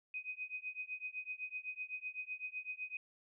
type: tone with tremolo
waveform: sine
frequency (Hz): 2506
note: D#7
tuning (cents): +12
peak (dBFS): -37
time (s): 0.14-2.97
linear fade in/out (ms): 2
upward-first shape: triangle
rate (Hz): 7.9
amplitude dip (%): 100
effects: none